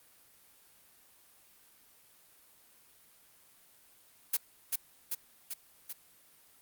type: noise with echo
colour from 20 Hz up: blue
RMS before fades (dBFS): -28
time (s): 4.33-4.37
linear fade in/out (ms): 10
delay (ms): 390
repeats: 4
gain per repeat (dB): -3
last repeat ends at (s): 5.93
effects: white hiss -62 dBFS RMS until 6.61 s + Opus 32 kbps